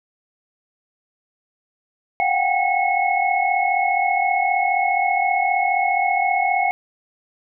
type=tone cluster; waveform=sine; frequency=715 / 759 / 794 / 2186 Hz; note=F5 / F#5 / G5 / C#7; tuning=+41 / +44 / +22 / -25 cents; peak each=-22 dBFS; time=2.2-6.71 s; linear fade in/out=0 ms; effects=none

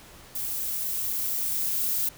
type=noise with level ramp; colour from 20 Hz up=violet; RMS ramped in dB=-31 to -26 dBFS; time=0.35-2.09 s; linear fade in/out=5 ms; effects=pink hiss -49 dBFS RMS until 2.17 s

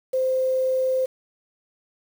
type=tone with quantisation; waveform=sine; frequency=519 Hz; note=C5; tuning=14 cents flat; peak=-19 dBFS; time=0.13-1.06 s; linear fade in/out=10 ms; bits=7; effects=none

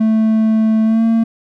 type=tone with pitch glide; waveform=triangle; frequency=220 to 226.7 Hz; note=A3 to A#3; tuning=0 to -48 cents; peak=-8 dBFS; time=0-1.24 s; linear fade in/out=10 ms; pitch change=+52 cents; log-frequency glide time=0.84-1.04 s; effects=none

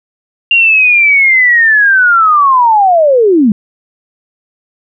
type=linear sweep; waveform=sine; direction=down; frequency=2794 to 195.1 Hz; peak=-4 dBFS; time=0.51-3.52 s; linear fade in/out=2 ms; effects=none

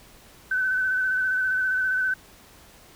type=tone with vibrato; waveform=sine; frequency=1519 Hz; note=F#6; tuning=45 cents sharp; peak=-21 dBFS; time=0.51-2.14 s; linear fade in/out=5 ms; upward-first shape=square; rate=15 Hz; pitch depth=20 cents each way; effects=pink hiss -51 dBFS RMS until 2.95 s

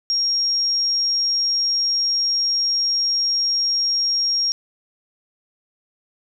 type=tone; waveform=sine; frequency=5580 Hz; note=F8; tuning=2 cents flat; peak=-17 dBFS; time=0.1-4.52 s; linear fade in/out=0 ms; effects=none

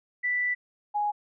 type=tone pair in turn; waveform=sine; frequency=1975.5 / 830.6 Hz; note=B6 / G#5; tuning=0 / 0 cents; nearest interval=octave + minor third; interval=1500 cents; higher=first; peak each=-24 dBFS; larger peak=neither; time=0.23-0.55 / 0.94-1.12 s; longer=first; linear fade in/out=20 ms; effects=none

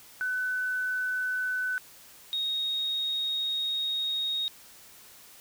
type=tone pair in turn; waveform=sine; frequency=1504 / 3744 Hz; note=F#6 / A#7; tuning=+28 / +7 cents; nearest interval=octave + major third; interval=1579 cents; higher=second; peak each=-27 / -27 dBFS; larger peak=neither; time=0.21-1.78 / 2.33-4.48 s; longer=second; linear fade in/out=0 ms; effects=white hiss -52 dBFS RMS until 5.4 s

